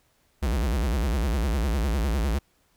square tone with vibrato, 61.74 Hz, B1, in tune, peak -23 dBFS, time 0.42-2.39 s, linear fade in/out 10 ms, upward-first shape sine, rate 9.9 Hz, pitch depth 290 cents each way, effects pink hiss -66 dBFS RMS until 2.76 s

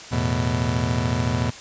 30% pulse chord, E suspended fourth, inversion none, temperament just, 82.41 / 109.88 / 123.61 Hz, E2 / A2 / B2, 0 / -2 / +2 cents, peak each -24 / -23 / -21 dBFS, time 0.11-1.51 s, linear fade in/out 20 ms, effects white hiss -39 dBFS RMS until 1.6 s + resampled to 16000 Hz

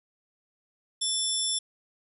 sine tone cluster, 3471 / 5400 / 7470 / 10350 Hz, A7 / E8 / A#8 / E9, -24 / +41 / +3 / -33 cents, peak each -29 / -32 / -34 / -32 dBFS, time 1.01-1.59 s, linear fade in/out 10 ms, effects none

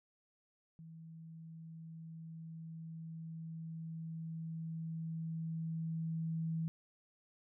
sine tone with level ramp, 162.5 Hz, E3, 24 cents flat, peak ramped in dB -50 to -34 dBFS, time 0.79-6.68 s, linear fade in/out 0 ms, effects none

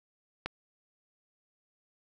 click, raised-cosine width 0.3 ms, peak -17 dBFS, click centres 0.46 s, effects none

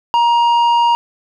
sine tone with tanh clipping, 943 Hz, A#5, 20 cents sharp, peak -11 dBFS, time 0.14-0.95 s, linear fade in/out 0 ms, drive 8 dB, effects none

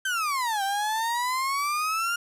35% pulse exponential two-way sweep, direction down then up, 1576 to 776 to 1417 Hz, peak -23 dBFS, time 0.05-2.16 s, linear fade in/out 5 ms, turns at 0.63 s, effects resampled to 32000 Hz + 9-bit

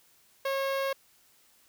sawtooth tone with notch filter, 544 Hz, C#5, 33 cents flat, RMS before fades -30 dBFS, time 0.45-0.93 s, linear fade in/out 5 ms, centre 7700 Hz, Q 0.84, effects white hiss -63 dBFS RMS until 1.68 s

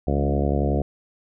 harmonic tone with a mistuned harmonic, 71 Hz, C#2, 42 cents sharp, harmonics 1 / 2 / 3 / 4 / 5 / 6 / 7 / 8 / 9 / 10, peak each -23 / -26 / -28 / -29 / -30 / -31 / -31 / -32 / -33 / -33 dBFS, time 0.07-0.82 s, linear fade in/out 5 ms, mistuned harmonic 3, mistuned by -19 cents, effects none

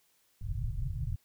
pink low-pass noise, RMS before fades -34 dBFS, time 0.41-1.16 s, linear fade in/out 10 ms, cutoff 150 Hz, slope 96 dB/octave, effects white hiss -70 dBFS RMS until 1.24 s

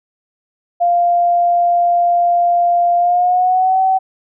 sine tone with pitch glide, 697 to 760.1 Hz, F5 to F#5, -4 to +46 cents, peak -10 dBFS, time 0.8-3.99 s, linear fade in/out 20 ms, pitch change +150 cents, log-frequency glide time 2.97-3.8 s, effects none

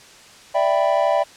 triangle chord, E minor seventh, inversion third, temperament equal, 587.3 / 659.3 / 784 / 987.8 Hz, D5 / E5 / G5 / B5, 0 / 0 / 0 / 0 cents, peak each -18 / -18 / -20 / -23 dBFS, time 0.54-1.24 s, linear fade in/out 20 ms, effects white hiss -45 dBFS RMS until 1.36 s + low-pass 7000 Hz 12 dB/octave

